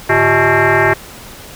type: tone with frequency modulation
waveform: sine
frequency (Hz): 600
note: D5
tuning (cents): +37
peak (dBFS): -8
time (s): 0.09-0.94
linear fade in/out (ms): 10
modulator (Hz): 248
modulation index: 5.8
effects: pink hiss -34 dBFS RMS until 1.55 s